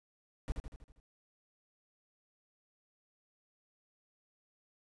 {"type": "noise with echo", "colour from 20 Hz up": "brown", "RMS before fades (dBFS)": -34, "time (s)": [0.48, 0.52], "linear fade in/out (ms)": 0, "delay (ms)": 80, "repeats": 6, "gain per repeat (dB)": -5, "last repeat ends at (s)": 1, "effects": ["resampled to 24000 Hz"]}